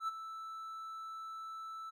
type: tone with ADSR envelope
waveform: triangle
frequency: 1318.5 Hz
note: E6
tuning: in tune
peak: -30 dBFS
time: 0-1.91 s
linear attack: 79 ms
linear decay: 23 ms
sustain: -11 dB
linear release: 22 ms
effects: none